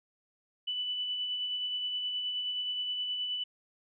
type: tone with tremolo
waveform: sine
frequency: 2981 Hz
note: F#7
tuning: 12 cents sharp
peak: -30 dBFS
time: 0.67-3.44 s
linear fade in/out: 10 ms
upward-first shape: sine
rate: 9.5 Hz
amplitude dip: 30%
effects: none